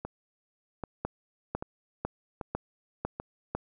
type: two click trains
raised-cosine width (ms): 1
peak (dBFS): -16 / -21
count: 6 / 5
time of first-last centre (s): 1.05-3.55 / 0.05-3.2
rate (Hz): 2 / 1.27
effects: none